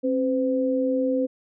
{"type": "tone pair together", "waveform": "sine", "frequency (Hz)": [267.4, 510], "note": ["C4", "C5"], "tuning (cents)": [38, -44], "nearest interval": "major seventh", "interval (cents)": 1118, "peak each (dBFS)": -23, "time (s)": [0.03, 1.27], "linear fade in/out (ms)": 20, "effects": []}